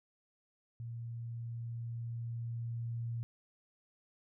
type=tone with level ramp; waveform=sine; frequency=116.8 Hz; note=A#2; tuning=4 cents sharp; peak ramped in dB=-40 to -35 dBFS; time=0.8-3.23 s; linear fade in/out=0 ms; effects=none